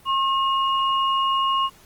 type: tone pair together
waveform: sine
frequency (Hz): 1078.1 / 2864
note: C#6 / F7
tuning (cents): -49 / +43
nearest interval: octave + perfect fourth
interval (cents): 1692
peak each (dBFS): -19 / -26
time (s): 0.05-1.7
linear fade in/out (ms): 50
effects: pink hiss -51 dBFS RMS until 1.85 s + Opus 24 kbps